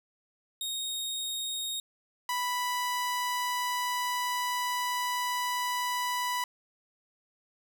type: tone pair in turn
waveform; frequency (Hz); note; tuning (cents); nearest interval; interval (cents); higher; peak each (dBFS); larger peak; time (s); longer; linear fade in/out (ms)
sawtooth; 3729 / 987.7; A#7 / B5; 0 / 0; octave + major seventh; 2300; first; -29 / -25; second; 0.61-1.8 / 2.29-6.44; second; 2
effects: none